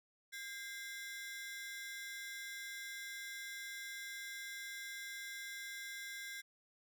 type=ring-modulated tone; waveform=sawtooth; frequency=1844 Hz; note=A#6; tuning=19 cents flat; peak=-38 dBFS; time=0.32-6.42 s; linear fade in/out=20 ms; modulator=238 Hz; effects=none